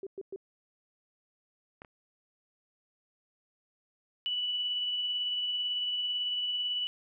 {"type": "tone bursts", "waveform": "sine", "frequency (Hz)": 388.4, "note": "G4", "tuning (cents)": -16, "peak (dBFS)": -36, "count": 3, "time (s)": [0.03, 0.361], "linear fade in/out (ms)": 2, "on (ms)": 37, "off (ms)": 110}
{"type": "clicks", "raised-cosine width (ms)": 0.5, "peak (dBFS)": [-31, -37], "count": 2, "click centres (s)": [1.819, 1.848]}
{"type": "tone with tremolo", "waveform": "sine", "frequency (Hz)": 2960, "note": "F#7", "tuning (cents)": 0, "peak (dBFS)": -28, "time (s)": [4.26, 6.87], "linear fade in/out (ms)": 0, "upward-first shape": "triangle", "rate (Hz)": 18, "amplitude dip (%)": 30}
{"effects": []}